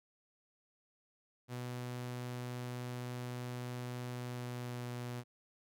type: tone with pitch glide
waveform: sawtooth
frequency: 123.47 to 122.19 Hz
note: B2 to B2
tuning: 0 to -18 cents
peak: -36 dBFS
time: 1.48-5.24 s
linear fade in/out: 50 ms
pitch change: -18 cents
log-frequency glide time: 4.14-4.92 s
effects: none